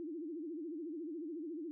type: tone with vibrato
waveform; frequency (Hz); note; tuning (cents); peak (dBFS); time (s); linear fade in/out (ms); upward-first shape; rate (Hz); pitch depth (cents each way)
sine; 320.3; E4; -50; -40; 0-1.71; 0; sine; 14; 160
effects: none